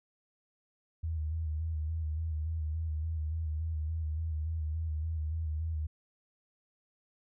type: tone with vibrato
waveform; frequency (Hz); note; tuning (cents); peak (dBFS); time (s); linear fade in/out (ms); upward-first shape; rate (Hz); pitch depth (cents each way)
sine; 79.1; D#2; +29; -31; 1.03-5.87; 10; square; 3.5; 44
effects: none